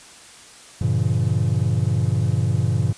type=chord; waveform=triangle; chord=G diminished seventh; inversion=none; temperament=just; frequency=98 / 117.6 / 141.12 / 169.34 Hz; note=G2 / Bb2 / Db3 / Fb3; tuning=0 / +16 / +31 / +47 cents; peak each=-20 / -19 / -22 / -25 dBFS; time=0.81-2.93 s; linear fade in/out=5 ms; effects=white hiss -44 dBFS RMS until 2.97 s + resampled to 22050 Hz

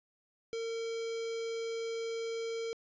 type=tone with notch filter; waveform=square; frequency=456.4 Hz; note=A#4; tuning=37 cents flat; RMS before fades=-37 dBFS; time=0.53-2.73 s; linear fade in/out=0 ms; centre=1200 Hz; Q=1.5; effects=resampled to 16000 Hz + 11-bit

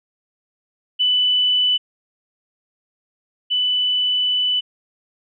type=tone pair in turn; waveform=sine; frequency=2988 / 2988 Hz; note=F#7 / F#7; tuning=+16 / +16 cents; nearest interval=unison; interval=0 cents; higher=neither; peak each=-14 / -16 dBFS; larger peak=first; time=0.99-1.78 / 3.5-4.61 s; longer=second; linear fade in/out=20 ms; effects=none

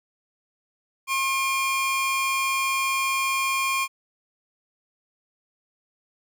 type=tone pair together; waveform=45% pulse; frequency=1075 / 2400 Hz; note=C6 / D7; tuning=+47 / +37 cents; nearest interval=octave + major second; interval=1390 cents; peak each=-25 dBFS; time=1.07-3.88 s; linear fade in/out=50 ms; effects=none

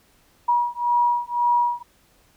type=beating tone pair; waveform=sine; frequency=960 / 961.9 Hz; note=B5 / B5; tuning=-49 / -46 cents; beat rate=1.9 Hz; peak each=-21 dBFS; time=0.48-1.83 s; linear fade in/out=10 ms; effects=pink hiss -59 dBFS RMS until 2.36 s

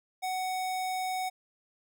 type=tone; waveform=square; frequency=745 Hz; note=F#5; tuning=12 cents sharp; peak=-31 dBFS; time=0.22-1.3 s; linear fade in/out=20 ms; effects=none

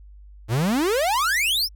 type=exponential sweep; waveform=45% pulse; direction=up; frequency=103.1 to 5588 Hz; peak=-19 dBFS; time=0.48-1.69 s; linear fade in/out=50 ms; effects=added 50 Hz sine -42 dBFS peak until 1.75 s

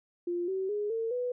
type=tone with pitch steps; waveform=sine; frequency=349.2 / 380.8 / 415.3 / 452.9 / 493.8 Hz; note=F4 / F#4 / G#4 / A#4 / B4; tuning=0 / +50 / 0 / -50 / 0 cents; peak=-29 dBFS; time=0.27-1.32 s; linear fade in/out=5 ms; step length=210 ms; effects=none

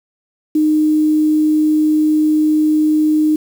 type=tone with quantisation; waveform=sine; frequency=307.4 Hz; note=D#4; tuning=21 cents flat; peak=-10 dBFS; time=0.55-3.36 s; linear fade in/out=5 ms; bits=6; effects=none

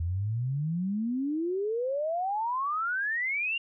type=exponential sweep; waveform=sine; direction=up; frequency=80.7 to 2826 Hz; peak=-27 dBFS; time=0-3.58 s; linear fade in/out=5 ms; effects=none

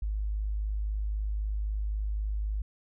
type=tone; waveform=sine; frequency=51.91 Hz; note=G#1; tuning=in tune; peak=-28 dBFS; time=0.02-2.62 s; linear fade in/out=5 ms; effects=none

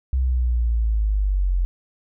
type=linear sweep; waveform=sine; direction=down; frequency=65.5 to 43.65 Hz; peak=-17 dBFS; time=0.13-1.65 s; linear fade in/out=0 ms; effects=none

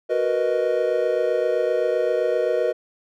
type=chord; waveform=triangle; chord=B major seventh; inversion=second; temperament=equal; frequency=370 / 466.2 / 493.9 / 622.3 Hz; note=F#4 / A#4 / B4 / D#5; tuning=0 / 0 / 0 / 0 cents; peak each=-25 / -23 / -21 / -22 dBFS; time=0.09-2.73 s; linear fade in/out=20 ms; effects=none

